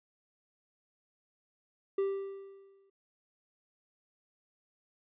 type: tone with exponential decay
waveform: triangle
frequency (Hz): 392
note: G4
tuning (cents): 0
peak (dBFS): -24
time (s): 1.98-2.9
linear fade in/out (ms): 5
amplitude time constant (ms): 200
effects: resampled to 8000 Hz